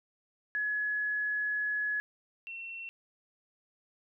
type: tone pair in turn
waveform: sine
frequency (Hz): 1693 / 2711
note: G#6 / E7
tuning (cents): +33 / +48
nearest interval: minor sixth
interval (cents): 815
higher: second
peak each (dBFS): -29 / -39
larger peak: first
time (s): 0.55-2 / 2.47-2.89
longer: first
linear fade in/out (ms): 0
effects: none